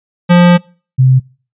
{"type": "tone pair in turn", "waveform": ["square", "sine"], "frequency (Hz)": [175.6, 130.12], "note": ["F3", "C3"], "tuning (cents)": [10, -9], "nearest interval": "perfect fourth", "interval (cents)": 519, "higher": "first", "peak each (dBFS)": -4, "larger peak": "neither", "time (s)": [[0.29, 0.58], [0.98, 1.2]], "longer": "first", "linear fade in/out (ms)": 20, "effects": ["noise-tail reverb RT60 0.4 s tail -25 dB re dry", "resampled to 8000 Hz"]}